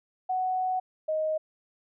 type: tone pair in turn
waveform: sine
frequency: 743 / 624.8 Hz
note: F#5 / D#5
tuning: +7 / +7 cents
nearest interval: minor third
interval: 300 cents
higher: first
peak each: -25 dBFS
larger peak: neither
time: 0.29-0.8 / 1.08-1.38 s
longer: first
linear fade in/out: 10 ms
effects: none